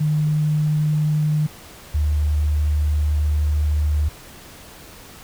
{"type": "tone pair in turn", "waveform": "sine", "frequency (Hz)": [151.9, 74.99], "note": ["D#3", "D2"], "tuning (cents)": [-41, 37], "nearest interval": "octave", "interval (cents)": 1222, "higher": "first", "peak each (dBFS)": -16, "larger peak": "neither", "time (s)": [[0, 1.47], [1.94, 4.09]], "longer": "second", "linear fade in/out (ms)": 10, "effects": ["pink hiss -42 dBFS RMS until 5.23 s"]}